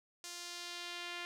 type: tone with band-pass filter sweep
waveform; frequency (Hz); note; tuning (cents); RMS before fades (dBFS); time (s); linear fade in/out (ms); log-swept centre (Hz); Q
sawtooth; 349.2; F4; 0; -45; 0.24-1.25; 0; 6400 to 2600; 1.3
effects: none